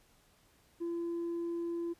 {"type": "tone with tanh clipping", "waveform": "triangle", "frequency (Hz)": 340, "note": "F4", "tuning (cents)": -46, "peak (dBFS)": -34, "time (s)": [0.8, 1.94], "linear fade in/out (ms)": 20, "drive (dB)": 6, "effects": ["pink hiss -67 dBFS RMS until 1.99 s", "resampled to 32000 Hz"]}